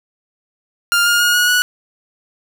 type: tone with pitch steps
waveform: sawtooth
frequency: 1400 / 1417.1 / 1434.4 / 1451.9 / 1469.6 Hz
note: F6 / F6 / F6 / F#6 / F#6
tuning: +4 / +25 / +46 / -33 / -12 cents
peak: -8 dBFS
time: 0.92-1.62 s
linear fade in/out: 0 ms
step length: 140 ms
effects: none